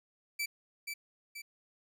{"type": "tone with echo", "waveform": "sawtooth", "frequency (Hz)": 2319, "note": "D7", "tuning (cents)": -22, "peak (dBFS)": -29, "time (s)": [0.39, 0.46], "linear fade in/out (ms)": 10, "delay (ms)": 480, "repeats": 2, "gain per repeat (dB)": -5, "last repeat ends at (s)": 1.42, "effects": []}